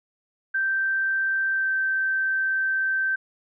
sine tone with pitch glide, 1564 to 1554.1 Hz, G6 to G6, -4 to -15 cents, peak -21 dBFS, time 0.54-3.16 s, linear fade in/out 10 ms, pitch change -11 cents, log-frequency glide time 1.52-1.69 s, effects none

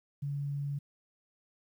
sine tone, 142.2 Hz, C#3, 45 cents sharp, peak -32 dBFS, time 0.22-0.79 s, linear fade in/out 10 ms, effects 11-bit

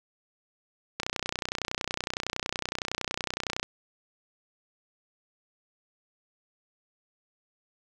click train, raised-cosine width 0.2 ms, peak -12 dBFS, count 82, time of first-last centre 1-3.63 s, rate 30.8 Hz, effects none

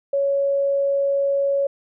sine tone, 557 Hz, C#5, 8 cents sharp, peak -17 dBFS, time 0.13-1.67 s, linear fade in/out 5 ms, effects none

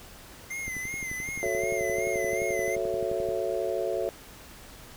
square tone with vibrato, 2080 Hz, C7, 11 cents flat, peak -33 dBFS, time 0.5-2.76 s, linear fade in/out 10 ms, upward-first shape sine, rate 2.7 Hz, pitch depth 62 cents each way
click train, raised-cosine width 3 ms, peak -27 dBFS, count 31, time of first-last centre 0.68-3.289 s, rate 11.5 Hz
sine chord, F# minor seventh, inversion none, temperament just, 370 / 444 / 555 / 666 Hz, F#4 / A4 / C#5 / E5, 0 / +16 / +2 / +18 cents, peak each -32 dBFS, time 1.43-4.09 s, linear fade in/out 0 ms
effects pink hiss -48 dBFS RMS until 4.96 s

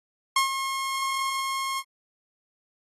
sawtooth tone with ADSR envelope, 1077 Hz, C6, 50 cents sharp, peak -14 dBFS, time 0.36-1.83 s, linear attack 4 ms, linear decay 120 ms, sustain -9 dB, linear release 46 ms, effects AAC 32 kbps

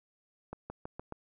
accelerating click train, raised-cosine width 1 ms, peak -26 dBFS, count 5, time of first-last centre 0.53-1.124 s, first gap 170 ms, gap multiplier 0.91, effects none

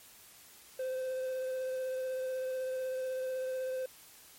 triangle tone with vibrato, 517 Hz, C5, 21 cents flat, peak -31 dBFS, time 0.79-3.86 s, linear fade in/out 5 ms, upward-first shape triangle, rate 16 Hz, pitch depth 16 cents each way, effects white hiss -56 dBFS RMS until 4.38 s + MP3 64 kbps

